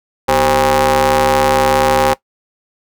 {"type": "ring-modulated tone", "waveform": "sawtooth", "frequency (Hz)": 141.3, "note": "C#3", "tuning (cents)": 34, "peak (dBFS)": -3, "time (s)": [0.28, 2.14], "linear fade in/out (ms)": 10, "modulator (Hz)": 668, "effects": ["noise-tail reverb RT60 0.1 s tail -19 dB re dry"]}